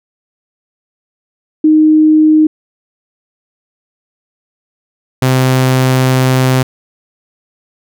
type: tone pair in turn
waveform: sine / sawtooth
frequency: 310 / 129.63 Hz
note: D#4 / C3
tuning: -6 / -16 cents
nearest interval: octave + minor third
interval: 1510 cents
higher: first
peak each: -4 dBFS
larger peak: neither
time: 1.64-2.47 / 5.22-6.63 s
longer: second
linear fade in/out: 5 ms
effects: none